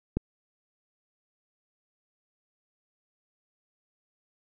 click, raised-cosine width 3 ms, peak -13 dBFS, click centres 0.17 s, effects none

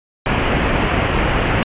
pink low-pass noise, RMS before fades -17 dBFS, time 0.26-1.63 s, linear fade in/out 0 ms, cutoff 3000 Hz, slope 48 dB/octave, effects resampled to 8000 Hz

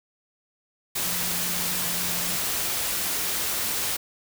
sine tone in noise, 176.5 Hz, F3, 19 cents sharp, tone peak -38 dBFS, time 1.05-2.37 s, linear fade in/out 10 ms, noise white, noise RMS -27 dBFS, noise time 0.95-3.97 s, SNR -14 dB, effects none

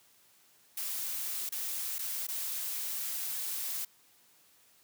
blue noise with dropouts, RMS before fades -36 dBFS, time 0.77-3.85 s, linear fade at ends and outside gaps 5 ms, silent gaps 1.492-1.521 / 1.984-1.99 / 2.269-2.285 s, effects white hiss -64 dBFS RMS until 4.83 s + high-pass 80 Hz 12 dB/octave

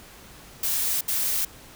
blue noise bursts at uneven times, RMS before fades -25 dBFS, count 2, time 0.63-1.01 / 1.08-1.45 s, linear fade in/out 5 ms, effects pink hiss -47 dBFS RMS until 1.75 s

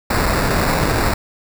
pink noise with sample-and-hold, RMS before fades -17 dBFS, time 0.1-1.14 s, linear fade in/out 5 ms, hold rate 3150 Hz, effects none

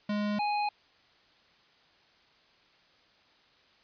square tone pair in turn, 207.7 / 830.8 Hz, G#3 / G#5, 0 / 0 cents, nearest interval 2 octaves, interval 2400 cents, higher second, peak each -29 / -28 dBFS, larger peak second, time 0.09-0.39 / 0.39-0.69 s, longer neither, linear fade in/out 5 ms, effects white hiss -63 dBFS RMS until 3.83 s + resampled to 11025 Hz

